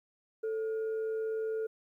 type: tone with frequency modulation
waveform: sine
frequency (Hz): 441.1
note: A4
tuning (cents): +4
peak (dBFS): -31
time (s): 0.43-1.67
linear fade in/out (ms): 10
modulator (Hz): 982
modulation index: 0.21
effects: 12-bit